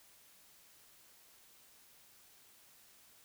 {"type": "silence", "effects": ["white hiss -63 dBFS RMS until 3.24 s"]}